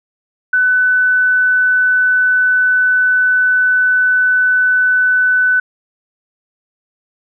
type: tone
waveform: sine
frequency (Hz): 1500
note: F#6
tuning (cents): +23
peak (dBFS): -9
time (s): 0.53-5.6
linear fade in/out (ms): 5
effects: none